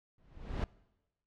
brown noise with exponential growth, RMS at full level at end -29 dBFS, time 0.18-0.64 s, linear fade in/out 2 ms, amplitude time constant 100 ms, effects noise-tail reverb RT60 1.0 s tail -22 dB re dry + low-pass 4000 Hz 12 dB/octave

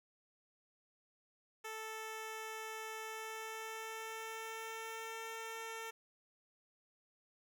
10% pulse tone with pitch glide, 440 to 450.5 Hz, A4 to A4, 0 to +41 cents, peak -35 dBFS, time 1.64-5.91 s, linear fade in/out 10 ms, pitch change +41 cents, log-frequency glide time 3.02-5.27 s, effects none

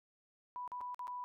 sine tone with dropouts, 987.8 Hz, B5, in tune, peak -40 dBFS, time 0.56-1.24 s, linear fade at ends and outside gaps 0 ms, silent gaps 0.677-0.718 / 0.807-0.813 / 0.945-0.993 / 1.071-1.079 s, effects none

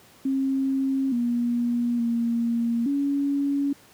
sine tone with pitch steps, 268.7 / 239.2 / 233.6 / 281.4 Hz, C4 / A#3 / A#3 / C#4, +46 / +45 / +4 / +26 cents, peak -21 dBFS, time 0.25-3.73 s, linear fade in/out 5 ms, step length 870 ms, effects pink hiss -53 dBFS RMS until 3.93 s + high-pass 100 Hz 12 dB/octave

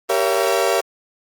35% pulse chord, G diminished seventh, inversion none, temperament just, 392 / 470.4 / 564.5 / 677.4 Hz, G4 / Bb4 / Db5 / Fb5, 0 / +16 / +31 / +47 cents, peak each -20 dBFS, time 0.09-0.81 s, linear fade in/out 10 ms, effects Opus 24 kbps

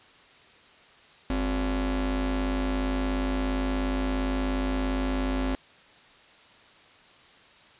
45% pulse ring-modulated tone, 155.56 Hz, D#3, in tune, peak -22 dBFS, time 1.3-5.55 s, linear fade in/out 0 ms, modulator 107 Hz, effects white hiss -54 dBFS RMS until 7.79 s + resampled to 8000 Hz

